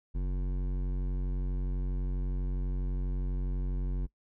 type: tone with hard clipping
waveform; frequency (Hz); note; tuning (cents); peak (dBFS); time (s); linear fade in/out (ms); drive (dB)
sine; 46.12; F#1; -5; -31; 0.14-4.07; 20; 13
effects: noise-tail reverb RT60 0.1 s tail -22 dB re dry